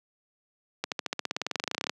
accelerating click train, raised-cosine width 0.2 ms, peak -11 dBFS, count 23, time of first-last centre 0.84-1.895 s, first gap 78 ms, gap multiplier 0.95, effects high-pass 200 Hz 12 dB/octave

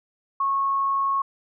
sine tone, 1097 Hz, C#6, 18 cents flat, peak -20 dBFS, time 0.4-1.22 s, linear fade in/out 5 ms, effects none

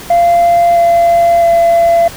sine tone with pitch steps, 690 / 684 / 678.1 Hz, F5 / F5 / E5, -21 / -36 / +49 cents, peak -3 dBFS, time 0.1-2.08 s, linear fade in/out 5 ms, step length 660 ms, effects tanh soft clip ceiling -4 dBFS + pink hiss -29 dBFS RMS until 2.16 s

